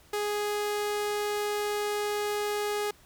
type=tone; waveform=sawtooth; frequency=415.3 Hz; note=G#4; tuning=in tune; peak=-24 dBFS; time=0.13-2.91 s; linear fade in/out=5 ms; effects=pink hiss -58 dBFS RMS until 3.05 s